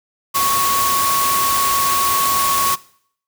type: tone in noise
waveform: sine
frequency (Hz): 1108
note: C#6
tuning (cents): -1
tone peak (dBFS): -16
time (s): 0.34-2.76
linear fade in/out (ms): 20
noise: white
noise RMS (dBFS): -20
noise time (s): 0.34-2.76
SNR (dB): +1
effects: noise-tail reverb RT60 0.6 s tail -20 dB re dry